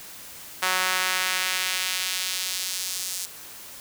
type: tone with high-pass filter sweep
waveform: sawtooth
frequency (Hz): 185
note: F#3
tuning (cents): 0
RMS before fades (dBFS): -27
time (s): 0.62-3.26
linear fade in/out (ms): 10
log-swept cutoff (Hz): 1200 to 6400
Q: 0.96
effects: white hiss -42 dBFS RMS until 3.8 s